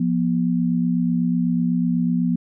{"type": "tone pair together", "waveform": "sine", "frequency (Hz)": [174.54, 242.6], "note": ["F3", "B3"], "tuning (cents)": [-1, -31], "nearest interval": "tritone", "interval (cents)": 570, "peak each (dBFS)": -20, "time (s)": [0, 2.36], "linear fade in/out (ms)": 5, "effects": []}